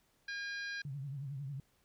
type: harmonic tone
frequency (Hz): 810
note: G#5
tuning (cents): -43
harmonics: 2 / 3 / 4 / 5 / 6 / 7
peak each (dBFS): -39 / -50 / -56 / -50 / -51 / -58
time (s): 0.28-0.82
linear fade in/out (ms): 5
type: tone with vibrato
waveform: sine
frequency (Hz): 138.59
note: C#3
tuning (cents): 0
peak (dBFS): -39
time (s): 0.85-1.6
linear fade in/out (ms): 2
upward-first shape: triangle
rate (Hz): 11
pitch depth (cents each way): 130
effects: pink hiss -73 dBFS RMS until 1.84 s